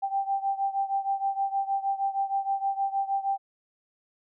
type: beating tone pair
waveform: sine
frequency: 784 / 790.4 Hz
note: G5 / G5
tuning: 0 / +14 cents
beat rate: 6.4 Hz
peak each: -27 / -30 dBFS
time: 0.02-3.38 s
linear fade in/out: 20 ms
effects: none